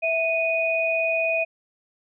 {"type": "tone pair together", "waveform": "sine", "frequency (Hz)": [657, 2481], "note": ["E5", "D#7"], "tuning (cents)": [-6, -6], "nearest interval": "octave + major seventh", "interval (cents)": 2300, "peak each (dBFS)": -23, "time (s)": [0.02, 1.45], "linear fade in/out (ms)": 20, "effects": []}